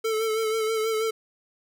square tone with vibrato, 441.2 Hz, A4, 5 cents sharp, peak -24 dBFS, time 0.04-1.11 s, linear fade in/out 10 ms, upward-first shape sine, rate 6.2 Hz, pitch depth 35 cents each way, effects none

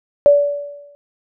sine tone with exponential decay, 576 Hz, D5, 34 cents flat, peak -4 dBFS, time 0.26-0.95 s, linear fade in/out 0 ms, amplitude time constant 150 ms, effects none

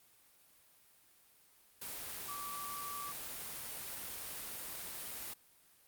sine tone in noise, 1157 Hz, D6, 26 cents flat, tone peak -43 dBFS, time 2.28-3.12 s, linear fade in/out 10 ms, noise white, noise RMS -44 dBFS, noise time 1.81-5.34 s, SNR -2 dB, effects white hiss -66 dBFS RMS until 5.87 s + Opus 32 kbps

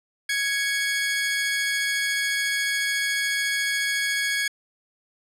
sawtooth tone pair together, 1664.5 / 2224 Hz, G#6 / C#7, +3 / +5 cents, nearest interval perfect fourth, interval 502 cents, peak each -21 / -23 dBFS, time 0.29-4.48 s, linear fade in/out 5 ms, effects low-pass 11000 Hz 12 dB/octave

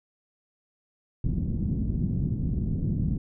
white low-pass noise, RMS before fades -27 dBFS, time 1.24-3.18 s, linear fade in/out 5 ms, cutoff 210 Hz, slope 24 dB/octave, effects none

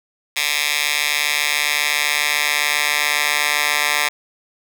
10% pulse tone with high-pass filter sweep, 147.4 Hz, D3, 7 cents sharp, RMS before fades -19 dBFS, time 0.36-4.09 s, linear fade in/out 10 ms, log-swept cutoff 2500 to 1600 Hz, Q 1.4, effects none

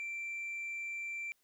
sine tone with tanh clipping, 2349 Hz, D7, in tune, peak -38 dBFS, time 0-1.32 s, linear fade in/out 0 ms, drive 1 dB, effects white hiss -75 dBFS RMS until 1.43 s

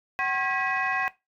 sine tone cluster, 758 / 1079 / 1632 / 1941 / 2525 Hz, F#5 / C#6 / G#6 / B6 / D#7, +42 / -47 / -31 / -31 / +25 cents, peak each -30 dBFS, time 0.19-1.08 s, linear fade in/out 0 ms, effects noise-tail reverb RT60 0.2 s tail -17 dB re dry + tanh soft clip ceiling -16 dBFS

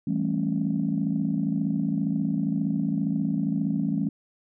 sine chord, A dominant seventh, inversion second, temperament just, 165 / 198 / 220 / 275 Hz, E3 / G3 / A3 / C#4, +2 / +18 / 0 / -14 cents, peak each -28 dBFS, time 0.07-4.09 s, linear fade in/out 5 ms, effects tanh soft clip ceiling -14 dBFS

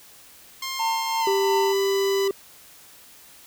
10% pulse tone with pitch glide, 1061 to 995.7 Hz, C6 to B5, +24 to +14 cents, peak -20 dBFS, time 0.62-2.28 s, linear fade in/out 5 ms, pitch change -110 cents, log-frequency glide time 1.2-1.28 s
triangle tone with tremolo, 907 Hz, A#5, 48 cents flat, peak -19 dBFS, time 0.79-1.73 s, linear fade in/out 10 ms, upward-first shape triangle, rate 2.9 Hz, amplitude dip 55%
triangle tone, 392 Hz, G4, in tune, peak -18 dBFS, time 1.27-2.31 s, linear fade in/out 2 ms
effects white hiss -49 dBFS RMS until 3.46 s

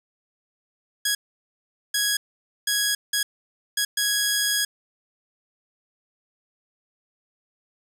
10% pulse tone bursts at uneven times, 1661.2 Hz, G#6, in tune, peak -12 dBFS, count 6, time 1.05-1.15 / 1.94-2.17 / 2.67-2.95 / 3.13-3.23 / 3.77-3.85 / 3.97-4.65 s, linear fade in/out 5 ms, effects none

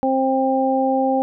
harmonic tone, 264.8 Hz, C4, 21 cents sharp, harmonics 1 / 2 / 3, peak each -20 / -20 / -20 dBFS, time 0.03-1.22 s, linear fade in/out 0 ms, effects none

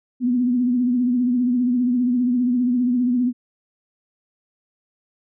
sine tone with vibrato, 246.9 Hz, B3, in tune, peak -16 dBFS, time 0.2-3.33 s, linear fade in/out 50 ms, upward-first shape triangle, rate 15 Hz, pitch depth 71 cents each way, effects none

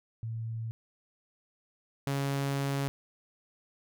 sine / sawtooth tone pair in turn, 113.2 / 138.88 Hz, A2 / C#3, +50 / +4 cents, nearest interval major third, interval 354 cents, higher second, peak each -33 / -25 dBFS, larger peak second, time 0.23-0.71 / 2.07-2.88 s, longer second, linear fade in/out 0 ms, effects none

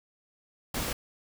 pink noise, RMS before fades -32 dBFS, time 0.74-0.93 s, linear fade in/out 5 ms, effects none

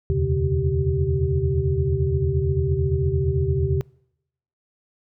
sine tone cluster, 78.5 / 87.3 / 127.8 / 141.9 / 387.9 Hz, D#2 / F2 / C3 / C#3 / G4, +16 / 0 / -40 / +41 / -18 cents, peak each -25 dBFS, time 0.1-3.81 s, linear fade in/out 0 ms, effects noise-tail reverb RT60 0.8 s tail -25 dB re dry

